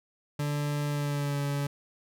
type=tone with pitch glide; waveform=40% pulse; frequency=146.3 to 142.38 Hz; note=D3 to C#3; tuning=-6 to +47 cents; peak=-27 dBFS; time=0.39-1.67 s; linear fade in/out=5 ms; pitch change=-47 cents; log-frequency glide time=0.88-1.39 s; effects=none